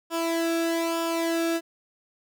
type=tone with flanger; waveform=sawtooth; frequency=332.2 Hz; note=E4; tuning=13 cents sharp; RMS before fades=-26 dBFS; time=0.1-1.61 s; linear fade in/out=50 ms; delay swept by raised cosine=0.48 to 0.98 ms; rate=1.1 Hz; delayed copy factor=-0.7; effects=none